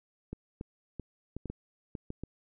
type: clicks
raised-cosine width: 3 ms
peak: -25 dBFS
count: 9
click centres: 0.33 / 0.611 / 0.997 / 1.366 / 1.457 / 1.5 / 1.952 / 2.104 / 2.236 s
effects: none